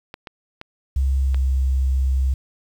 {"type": "clicks", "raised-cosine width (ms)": 0.3, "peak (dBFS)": -18, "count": 4, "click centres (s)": [0.141, 0.272, 0.614, 1.345]}
{"type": "tone with pitch glide", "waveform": "sine", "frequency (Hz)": [67.1, 65.99], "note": ["C2", "C2"], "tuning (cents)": [44, 15], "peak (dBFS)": -16, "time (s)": [0.96, 2.34], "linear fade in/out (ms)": 5, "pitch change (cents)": -29, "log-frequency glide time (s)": [1.24, 1.36]}
{"effects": ["8-bit"]}